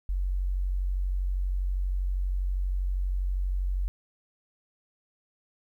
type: tone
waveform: sine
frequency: 46.25 Hz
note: F#1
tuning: in tune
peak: -25 dBFS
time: 0.09-3.88 s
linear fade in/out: 0 ms
effects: 11-bit